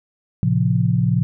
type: tone cluster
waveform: sine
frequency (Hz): 113.9 / 135.3 / 174.7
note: A#2 / C#3 / F3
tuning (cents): -40 / -42 / +1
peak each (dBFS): -19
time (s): 0.43-1.23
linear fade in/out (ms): 0
effects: none